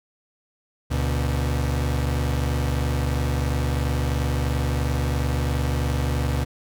35% pulse tone pair together, 71.8 / 120.6 Hz, D2 / B2, -39 / -41 cents, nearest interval major sixth, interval 898 cents, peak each -21 / -24 dBFS, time 0.9-6.45 s, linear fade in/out 20 ms, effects none

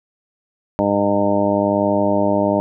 harmonic tone with a mistuned harmonic, 101.1 Hz, G#2, 46 cents flat, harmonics 1 / 2 / 3 / 4 / 5 / 6 / 7 / 8 / 9, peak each -29 / -21 / -21 / -26 / -26 / -18 / -29 / -29 / -24 dBFS, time 0.79-2.6 s, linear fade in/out 0 ms, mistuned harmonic 1, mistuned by +21 cents, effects none

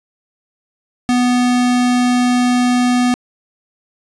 square tone, 246.9 Hz, B3, in tune, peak -12 dBFS, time 1.09-3.14 s, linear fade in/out 0 ms, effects resampled to 22050 Hz + 8-bit

